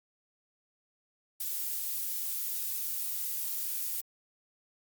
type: noise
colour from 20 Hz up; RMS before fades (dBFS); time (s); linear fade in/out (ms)
violet; -34; 1.4-4.01; 5
effects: Opus 48 kbps